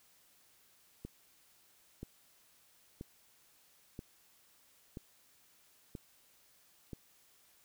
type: click train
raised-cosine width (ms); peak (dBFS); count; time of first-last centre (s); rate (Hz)
3; -30; 7; 1.05-6.932; 1.02
effects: white hiss -67 dBFS RMS until 7.64 s